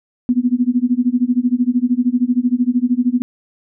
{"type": "tone with tremolo", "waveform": "sine", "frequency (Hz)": 246.5, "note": "B3", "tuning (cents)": -3, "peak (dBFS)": -9, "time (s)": [0.29, 3.22], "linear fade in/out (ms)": 0, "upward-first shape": "sine", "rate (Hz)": 13, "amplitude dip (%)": 95, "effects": []}